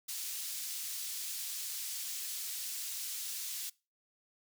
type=high-pass noise; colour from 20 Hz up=pink; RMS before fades=-40 dBFS; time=0.08-3.7 s; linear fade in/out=10 ms; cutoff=4800 Hz; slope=12 dB/octave; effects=noise-tail reverb RT60 0.3 s tail -23 dB re dry

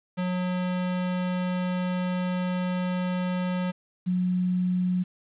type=tone pair in turn; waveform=square / sine; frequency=181.4 / 181.4 Hz; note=F#3 / F#3; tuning=-34 / -34 cents; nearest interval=unison; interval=0 cents; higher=neither; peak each=-26 / -22 dBFS; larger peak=second; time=0.17-3.72 / 4.06-5.04 s; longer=first; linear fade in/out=20 ms; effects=resampled to 8000 Hz + 9-bit

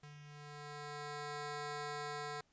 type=ring-modulated tone; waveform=10% pulse; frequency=294.3 Hz; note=D4; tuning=4 cents sharp; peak=-32 dBFS; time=0.03-2.41 s; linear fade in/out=5 ms; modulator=147 Hz; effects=pink hiss -75 dBFS RMS until 2.52 s + resampled to 16000 Hz

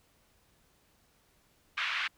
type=band-pass noise; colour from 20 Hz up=white; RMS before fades=-33 dBFS; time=1.77-2.08 s; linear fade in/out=10 ms; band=1200 to 3000 Hz; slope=24 dB/octave; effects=pink hiss -68 dBFS RMS until 2.17 s

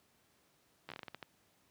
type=slowing click train; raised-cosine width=0.3 ms; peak=-28 dBFS; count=10; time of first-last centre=0.89-1.228 s; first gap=12 ms; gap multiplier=1.27; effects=pink hiss -71 dBFS RMS until 1.7 s + high-pass 100 Hz 12 dB/octave

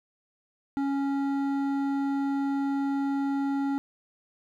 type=tone with hard clipping; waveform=sine; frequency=277.2 Hz; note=C#4; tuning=in tune; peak=-27 dBFS; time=0.77-3.78 s; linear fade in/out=0 ms; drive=10 dB; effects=none

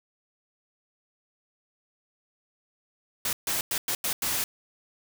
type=noise bursts at uneven times; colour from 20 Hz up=white; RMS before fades=-28 dBFS; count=6; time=3.25-3.33 / 3.47-3.61 / 3.71-3.78 / 3.88-3.95 / 4.04-4.13 / 4.22-4.44 s; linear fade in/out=2 ms; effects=none

